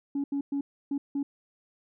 sine tone bursts at uneven times, 280.8 Hz, C#4, 22 cents sharp, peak -25 dBFS, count 5, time 0.15-0.24 / 0.32-0.41 / 0.52-0.61 / 0.91-0.98 / 1.15-1.23 s, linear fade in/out 5 ms, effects tanh soft clip ceiling -24 dBFS

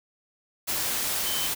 sine tone in noise, 3074 Hz, G7, 35 cents flat, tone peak -32 dBFS, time 1.25-1.48 s, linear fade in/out 20 ms, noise white, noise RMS -28 dBFS, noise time 0.67-1.55 s, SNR -7 dB, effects none

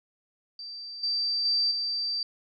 sine tone with level steps, 4667 Hz, D8, 12 cents flat, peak -37 / -25 / -22 / -27 dBFS, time 0.59-2.23 s, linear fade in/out 2 ms, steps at 1.03 / 1.45 / 1.71 s, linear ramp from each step 5 ms, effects none

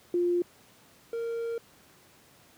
sine / triangle tone pair in turn, 350.8 / 463.2 Hz, F4 / A#4, +8 / -11 cents, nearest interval perfect fourth, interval 481 cents, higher second, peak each -23 / -28 dBFS, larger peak first, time 0.14-0.42 / 1.13-1.58 s, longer second, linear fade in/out 2 ms, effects pink hiss -58 dBFS RMS until 2.57 s + high-pass 100 Hz 12 dB/octave

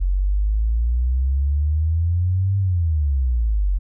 sine exponential two-way sweep, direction up then down, 44.7 to 99.2 to 44.7 Hz, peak -16 dBFS, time 0-3.79 s, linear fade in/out 20 ms, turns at 2.58 s, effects none

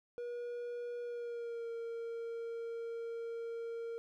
triangle tone with pitch glide, 480.9 to 462.4 Hz, B4 to A#4, -46 to -14 cents, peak -37 dBFS, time 0.18-3.98 s, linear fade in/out 0 ms, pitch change -68 cents, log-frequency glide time 1.02-1.7 s, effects none

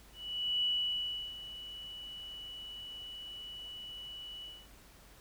sine tone with ADSR envelope, 2950 Hz, F#7, 6 cents flat, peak -28 dBFS, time 0.13-4.68 s, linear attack 500 ms, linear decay 710 ms, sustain -15 dB, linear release 240 ms, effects added 50 Hz sine -60 dBFS peak until 5.2 s + pink hiss -59 dBFS RMS until 5.2 s

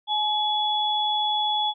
sine tone pair together, 848 / 3392 Hz, G#5 / G#7, +36 / +36 cents, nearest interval 2 octaves, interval 2400 cents, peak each -24 dBFS, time 0.07-1.74 s, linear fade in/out 50 ms, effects none

